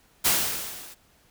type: noise with level ramp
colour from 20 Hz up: white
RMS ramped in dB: -19 to -46 dBFS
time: 0.24-0.95 s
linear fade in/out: 20 ms
effects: pink hiss -61 dBFS RMS until 1.3 s